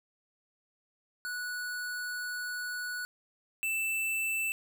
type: tone pair in turn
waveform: square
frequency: 1472 / 2653 Hz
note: F#6 / E7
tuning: -9 / +10 cents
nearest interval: minor seventh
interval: 1019 cents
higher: second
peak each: -35 / -30 dBFS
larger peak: second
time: 1.25-3.05 / 3.63-4.52 s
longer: first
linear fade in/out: 0 ms
effects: none